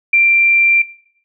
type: tone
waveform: sine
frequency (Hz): 2363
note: D7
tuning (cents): +10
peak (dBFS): -7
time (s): 0.13-0.82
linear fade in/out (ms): 5
effects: noise-tail reverb RT60 0.7 s tail -21 dB re dry